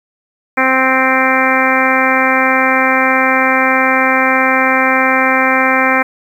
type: harmonic tone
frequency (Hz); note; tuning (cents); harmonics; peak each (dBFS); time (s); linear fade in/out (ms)
261.6; C4; 0; 1 / 2 / 3 / 4 / 5 / 6 / 7 / 8 / 9; -18 / -18 / -18 / -18 / -18 / -18 / -18 / -18 / -18; 0.57-6.03; 10
effects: 7-bit